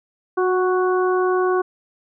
harmonic tone with a mistuned harmonic, 370 Hz, F#4, in tune, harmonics 1 / 2 / 3 / 4, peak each -17 / -26 / -24 / -29 dBFS, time 0.37-1.62 s, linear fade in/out 10 ms, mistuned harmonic 1, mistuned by -16 cents, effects none

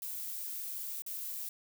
violet noise with dropouts, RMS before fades -40 dBFS, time 0.02-1.49 s, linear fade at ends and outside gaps 2 ms, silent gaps 1.021-1.063 s, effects none

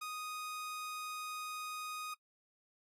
sawtooth tone, 1244 Hz, D#6, 1 cent flat, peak -37 dBFS, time 0.01-2.14 s, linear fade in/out 10 ms, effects noise-tail reverb RT60 0.1 s tail -23 dB re dry + AAC 48 kbps

